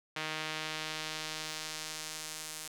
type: tone with band-pass filter sweep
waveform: sawtooth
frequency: 156 Hz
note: D#3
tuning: 5 cents sharp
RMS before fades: -40 dBFS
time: 0.16-2.68 s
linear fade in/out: 5 ms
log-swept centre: 2600 to 8900 Hz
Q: 0.92
effects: 10-bit

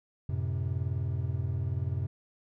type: chord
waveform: triangle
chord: F# diminished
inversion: none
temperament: equal with one note detuned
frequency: 91.12 / 110 / 130.81 Hz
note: F#2 / A2 / C3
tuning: -26 / 0 / 0 cents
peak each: -30 / -34 / -31 dBFS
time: 0.29-2.07 s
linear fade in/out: 5 ms
effects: none

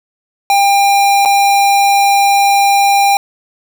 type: tone with dropouts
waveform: square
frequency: 799 Hz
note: G5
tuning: 33 cents sharp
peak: -8 dBFS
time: 0.5-3.17 s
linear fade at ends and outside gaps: 1 ms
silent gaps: 1.251-1.257 s
effects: none

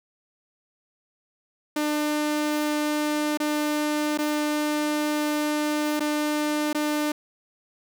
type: tone with dropouts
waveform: sawtooth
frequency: 299.8 Hz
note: D4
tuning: 36 cents sharp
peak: -19 dBFS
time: 1.76-7.12 s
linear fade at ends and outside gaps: 5 ms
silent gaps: 3.374-3.4 / 4.176-4.186 / 5.996-6.004 / 6.73-6.747 s
effects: none

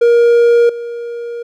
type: tone with level steps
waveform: triangle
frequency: 472 Hz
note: A#4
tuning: 22 cents sharp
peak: -4 / -19 dBFS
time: 0.01-1.43 s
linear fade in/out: 10 ms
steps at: 0.69 s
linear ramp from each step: 5 ms
effects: none

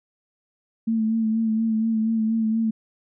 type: tone with vibrato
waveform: sine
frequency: 222.5 Hz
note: A3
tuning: 20 cents sharp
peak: -19 dBFS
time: 0.87-2.71 s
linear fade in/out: 10 ms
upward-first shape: sine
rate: 4.2 Hz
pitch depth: 32 cents each way
effects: none

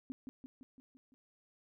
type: tone with echo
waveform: sine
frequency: 259.9 Hz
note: C4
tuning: 11 cents flat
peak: -38 dBFS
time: 0.1-0.12 s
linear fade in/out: 0 ms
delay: 170 ms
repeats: 6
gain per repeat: -4 dB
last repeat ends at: 1.14 s
effects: none

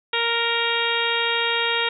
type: harmonic tone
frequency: 466.2 Hz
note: A#4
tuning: in tune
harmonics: 1 / 2 / 3 / 4 / 5 / 6 / 7 / 8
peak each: -28 / -28 / -28 / -28 / -28 / -28 / -28 / -28 dBFS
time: 0.13-1.89 s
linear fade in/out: 5 ms
effects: none

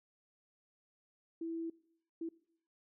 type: tone bursts at uneven times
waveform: sine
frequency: 330 Hz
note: E4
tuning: 2 cents sharp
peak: -37 dBFS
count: 2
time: 1.41-1.7 / 2.21-2.29 s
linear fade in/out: 5 ms
effects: noise-tail reverb RT60 0.7 s tail -22 dB re dry

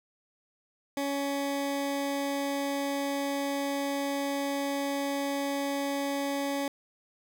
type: tone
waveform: 20% pulse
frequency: 280 Hz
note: C#4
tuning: 18 cents sharp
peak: -24 dBFS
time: 0.97-6.68 s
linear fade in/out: 2 ms
effects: none

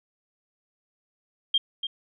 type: tone with echo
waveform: sine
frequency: 3200 Hz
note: G7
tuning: 35 cents sharp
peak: -18 dBFS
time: 1.54-1.58 s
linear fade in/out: 5 ms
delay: 290 ms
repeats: 1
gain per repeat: -9 dB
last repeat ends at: 1.87 s
effects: none

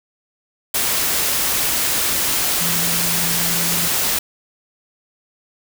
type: tone in noise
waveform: sine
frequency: 170.3 Hz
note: F3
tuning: 43 cents flat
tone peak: -27 dBFS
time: 2.61-3.88 s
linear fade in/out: 5 ms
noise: white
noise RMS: -19 dBFS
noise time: 0.74-4.19 s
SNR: -11 dB
effects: none

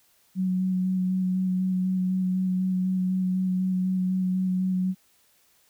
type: tone with vibrato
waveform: sine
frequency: 185.4 Hz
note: F#3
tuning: 4 cents sharp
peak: -22 dBFS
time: 0.35-4.95 s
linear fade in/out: 50 ms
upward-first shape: square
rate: 4 Hz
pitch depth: 12 cents each way
effects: white hiss -63 dBFS RMS until 5.69 s

